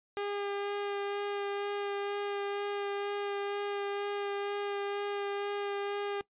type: tone with vibrato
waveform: sawtooth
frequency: 404.5 Hz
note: G#4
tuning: 46 cents flat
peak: -29 dBFS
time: 0.17-6.21 s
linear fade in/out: 0 ms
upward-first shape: sine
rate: 2.1 Hz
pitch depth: 11 cents each way
effects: noise-tail reverb RT60 0.1 s tail -20 dB re dry + resampled to 8000 Hz